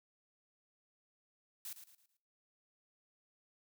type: noise with echo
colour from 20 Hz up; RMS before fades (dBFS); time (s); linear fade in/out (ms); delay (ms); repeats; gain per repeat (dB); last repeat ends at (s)
blue; -45; 1.65-1.73; 2; 110; 4; -9; 2.17
effects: noise-tail reverb RT60 0.5 s tail -17 dB re dry